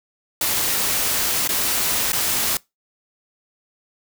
white noise with dropouts, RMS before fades -21 dBFS, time 0.41-2.57 s, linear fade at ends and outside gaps 2 ms, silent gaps 1.476-1.49 / 2.12-2.13 s, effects noise-tail reverb RT60 0.2 s tail -23 dB re dry

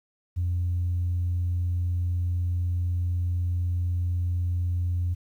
sine tone, 88 Hz, F2, 14 cents sharp, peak -22 dBFS, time 0.36-5.15 s, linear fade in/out 20 ms, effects tanh soft clip ceiling -20 dBFS + 10-bit

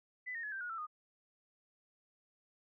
sine tone with pitch steps, 2000 / 1844.6 / 1701.3 / 1569.2 / 1447.3 / 1334.8 / 1231.1 Hz, B6 / A#6 / G#6 / G6 / F#6 / E6 / D#6, +21 / -19 / +41 / +1 / -39 / +21 / -19 cents, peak -39 dBFS, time 0.26-0.869 s, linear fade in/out 20 ms, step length 87 ms, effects none

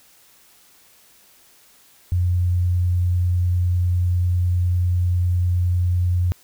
sine tone, 89 Hz, F2, 33 cents sharp, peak -16 dBFS, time 2.12-6.32 s, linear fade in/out 0 ms, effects white hiss -53 dBFS RMS until 6.43 s

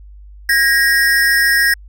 square ring-modulated tone, 1760 Hz, A6, in tune, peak -8 dBFS, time 0.49-1.74 s, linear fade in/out 5 ms, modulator 127 Hz, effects added 50 Hz sine -35 dBFS peak until 1.88 s

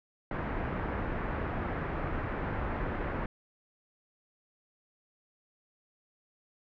pink low-pass noise, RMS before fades -34 dBFS, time 0.31-3.26 s, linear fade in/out 2 ms, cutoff 1900 Hz, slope 24 dB/octave, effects none

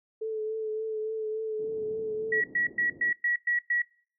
sine tone with vibrato, 436.4 Hz, A4, 14 cents flat, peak -29 dBFS, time 0.21-2.41 s, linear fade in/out 10 ms, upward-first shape triangle, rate 3.5 Hz, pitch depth 28 cents each way
pink low-pass noise, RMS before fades -43 dBFS, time 1.59-3.12 s, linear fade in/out 5 ms, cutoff 430 Hz, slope 24 dB/octave
sine tone bursts, 1924 Hz, B6, 46 cents flat, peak -23 dBFS, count 7, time 2.32-3.82 s, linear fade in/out 5 ms, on 120 ms, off 110 ms
effects noise-tail reverb RT60 0.5 s tail -24 dB re dry + high-pass 200 Hz 12 dB/octave

